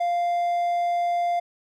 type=tone; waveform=triangle; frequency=697 Hz; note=F5; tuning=4 cents flat; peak=-19 dBFS; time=0-1.4 s; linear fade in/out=10 ms; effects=none